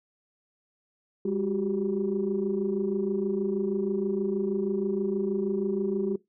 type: tone cluster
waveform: sine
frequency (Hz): 202 / 368.3 / 394.6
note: G#3 / F#4 / G4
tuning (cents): -48 / -8 / +11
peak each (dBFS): -29 / -29 / -29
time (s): 1.25-6.16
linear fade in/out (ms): 5
effects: noise-tail reverb RT60 0.2 s tail -22 dB re dry + tanh soft clip ceiling -17 dBFS